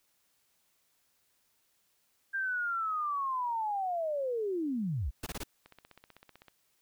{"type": "linear sweep", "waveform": "sine", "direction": "down", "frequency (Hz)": [1600, 47.24], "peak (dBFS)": -30, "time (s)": [2.33, 5.11], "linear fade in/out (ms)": 20}
{"type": "noise bursts", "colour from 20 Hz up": "pink", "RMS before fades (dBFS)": -38, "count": 4, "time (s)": [5.23, 5.436], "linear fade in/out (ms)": 5, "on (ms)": 35, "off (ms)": 22}
{"type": "click train", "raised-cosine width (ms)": 0.3, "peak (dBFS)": -36, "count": 14, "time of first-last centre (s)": [5.66, 6.483], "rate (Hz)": 15.8}
{"effects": ["white hiss -73 dBFS RMS until 6.81 s"]}